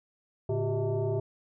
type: tone with frequency modulation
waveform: sine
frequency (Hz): 142.3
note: C#3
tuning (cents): +46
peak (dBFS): -26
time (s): 0.49-1.2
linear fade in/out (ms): 5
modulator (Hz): 253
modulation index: 1.8
effects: none